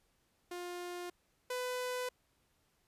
sawtooth tone pair in turn, 353.7 / 500.2 Hz, F4 / B4, +22 / +22 cents, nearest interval tritone, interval 600 cents, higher second, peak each -37 / -32 dBFS, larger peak second, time 0.51-1.1 / 1.5-2.09 s, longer neither, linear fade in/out 5 ms, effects pink hiss -75 dBFS RMS until 2.87 s + resampled to 32000 Hz

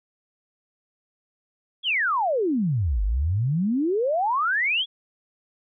sine exponential two-way sweep, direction down then up, 3445 to 46.75 to 3445 Hz, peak -20 dBFS, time 1.83-4.86 s, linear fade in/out 50 ms, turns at 3.03 s, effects none

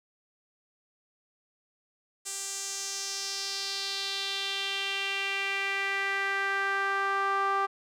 sawtooth tone with band-pass filter sweep, 393.3 Hz, G4, 6 cents sharp, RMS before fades -31 dBFS, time 2.25-7.67 s, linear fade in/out 20 ms, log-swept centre 7800 to 1100 Hz, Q 2.9, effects none

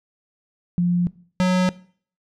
sine / square tone pair in turn, 175.8 / 183.35 Hz, F3 / F#3, +12 / -15 cents, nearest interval minor second, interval 73 cents, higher second, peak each -16 dBFS, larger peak neither, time 0.78-1.07 / 1.4-1.69 s, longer neither, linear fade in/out 0 ms, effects noise-tail reverb RT60 0.5 s tail -20 dB re dry + low-pass 6000 Hz 12 dB/octave

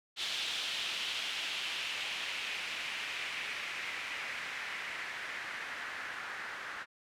blue noise with low-pass filter sweep, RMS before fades -39 dBFS, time 0.16-6.86 s, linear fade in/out 50 ms, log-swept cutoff 3400 to 1600 Hz, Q 2.4, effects none

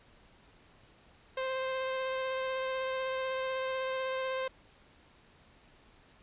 sawtooth tone with vibrato, 523.3 Hz, C5, in tune, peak -28 dBFS, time 1.37-4.48 s, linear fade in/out 5 ms, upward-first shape sine, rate 16 Hz, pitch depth 10 cents each way, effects pink hiss -61 dBFS RMS until 6.22 s + resampled to 8000 Hz

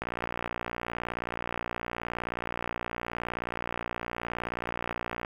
click train, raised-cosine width 0.5 ms, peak -17 dBFS, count 310, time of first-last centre 0.02-5.248 s, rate 59.1 Hz, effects 8-bit

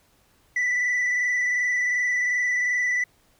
sine tone with frequency modulation, 1975.5 Hz, B6, in tune, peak -18 dBFS, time 0.56-3.04 s, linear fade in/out 5 ms, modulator 22.7 Hz, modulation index 1.4, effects tanh soft clip ceiling -20 dBFS + pink hiss -62 dBFS RMS until 3.39 s

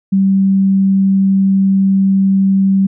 sine tone, 193.7 Hz, G3, 20 cents flat, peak -8 dBFS, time 0.12-2.87 s, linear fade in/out 10 ms, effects none

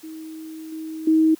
sine tone with level steps, 317.5 Hz, D#4, 35 cents sharp, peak -33 / -29 / -13 dBFS, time 0.03-1.35 s, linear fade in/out 10 ms, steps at 0.72 / 1.07 s, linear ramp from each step 5 ms, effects white hiss -50 dBFS RMS until 1.39 s + high-pass 100 Hz 12 dB/octave

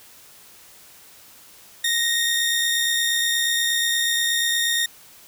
sawtooth tone pair together, 1864.7 / 3661 Hz, A#6 / A#7, 0 / -32 cents, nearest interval octave, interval 1168 cents, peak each -19 dBFS, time 1.84-4.86 s, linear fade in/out 5 ms, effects white hiss -48 dBFS RMS until 5.27 s

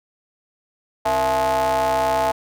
square ring-modulated tone, 99.4 Hz, G2, 25 cents sharp, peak -15 dBFS, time 1.05-2.32 s, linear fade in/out 10 ms, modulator 763 Hz, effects none

